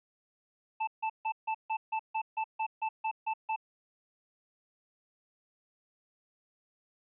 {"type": "tone bursts", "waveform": "square", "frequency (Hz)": 880, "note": "A5", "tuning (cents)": 0, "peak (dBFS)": -30, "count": 13, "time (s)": [0.8, 3.562], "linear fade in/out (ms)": 10, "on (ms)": 74, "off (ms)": 150, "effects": ["resampled to 8000 Hz"]}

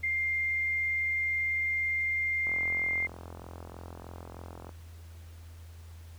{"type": "tone", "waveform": "sine", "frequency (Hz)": 2106, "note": "C7", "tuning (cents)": 11, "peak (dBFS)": -27, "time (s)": [0.03, 3.07], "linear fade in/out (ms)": 10}
{"type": "click train", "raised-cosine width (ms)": 1, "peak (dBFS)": -30, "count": 97, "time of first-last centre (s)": [2.47, 4.692], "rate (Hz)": 43.2}
{"effects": ["added 83 Hz sine -45 dBFS peak until 6.18 s", "pink hiss -59 dBFS RMS until 6.18 s"]}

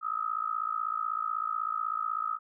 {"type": "tone with amplitude modulation", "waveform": "sine", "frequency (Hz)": 1276, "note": "D#6", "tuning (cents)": 43, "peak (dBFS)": -25, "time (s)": [0.01, 2.39], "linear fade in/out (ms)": 50, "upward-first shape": "sine", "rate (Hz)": 56.1, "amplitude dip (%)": 95, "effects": []}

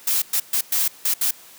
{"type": "noise bursts at uneven times", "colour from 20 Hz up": "blue", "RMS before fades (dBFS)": -20, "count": 6, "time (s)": [[0.07, 0.22], [0.33, 0.4], [0.53, 0.61], [0.72, 0.88], [1.05, 1.14], [1.21, 1.31]], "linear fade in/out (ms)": 5, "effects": ["white hiss -46 dBFS RMS until 1.58 s", "high-pass 150 Hz 12 dB/octave"]}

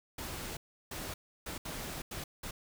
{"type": "noise bursts at uneven times", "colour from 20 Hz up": "pink", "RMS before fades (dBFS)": -41, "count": 6, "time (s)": [[0.18, 0.57], [0.91, 1.14], [1.46, 1.58], [1.65, 2.02], [2.11, 2.24], [2.43, 2.51]], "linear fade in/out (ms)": 5, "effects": []}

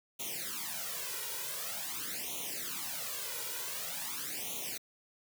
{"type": "noise with flanger", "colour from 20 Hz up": "white", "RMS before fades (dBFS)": -39, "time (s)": [0.19, 4.78], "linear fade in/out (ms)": 10, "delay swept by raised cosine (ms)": [0.3, 2.1], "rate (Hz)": 0.46, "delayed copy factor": 1, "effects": ["high-pass 150 Hz 12 dB/octave"]}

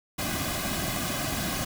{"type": "noise with comb filter", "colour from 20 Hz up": "pink", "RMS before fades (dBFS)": -30, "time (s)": [0.18, 1.65], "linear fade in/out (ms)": 10, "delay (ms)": 2.2, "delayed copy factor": -0.7, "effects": []}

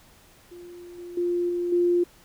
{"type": "tone with level steps", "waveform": "sine", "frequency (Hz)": 350.4, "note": "F4", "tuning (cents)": 6, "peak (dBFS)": [-40, -36, -22, -24, -18], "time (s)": [0.51, 2.04], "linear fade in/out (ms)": 10, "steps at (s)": [0.98, 1.17, 1.49, 1.72], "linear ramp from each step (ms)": 5, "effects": ["pink hiss -55 dBFS RMS until 2.24 s"]}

